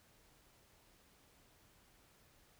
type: silence
effects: pink hiss -68 dBFS RMS until 2.59 s